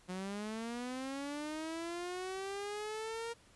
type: linear sweep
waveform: sawtooth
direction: up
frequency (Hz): 179.8 to 468.2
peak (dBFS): -35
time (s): 0.08-3.34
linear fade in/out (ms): 20
effects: pink hiss -64 dBFS RMS until 3.55 s + resampled to 24000 Hz